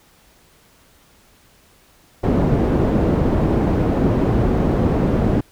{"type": "low-pass noise", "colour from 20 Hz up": "white", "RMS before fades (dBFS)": -17, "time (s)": [2.23, 5.41], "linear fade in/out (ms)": 10, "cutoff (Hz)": 330, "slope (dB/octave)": 12, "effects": ["pink hiss -53 dBFS RMS until 5.51 s"]}